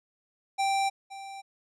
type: tone with echo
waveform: square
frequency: 784 Hz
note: G5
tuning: in tune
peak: -25 dBFS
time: 0.58-0.9 s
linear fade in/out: 20 ms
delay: 520 ms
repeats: 1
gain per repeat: -15 dB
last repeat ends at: 1.42 s
effects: resampled to 22050 Hz